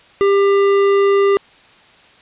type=tone with tanh clipping; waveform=sine; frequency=397.7 Hz; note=G4; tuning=25 cents sharp; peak=-12 dBFS; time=0.21-1.37 s; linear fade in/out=0 ms; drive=14 dB; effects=white hiss -47 dBFS RMS until 2.21 s + resampled to 8000 Hz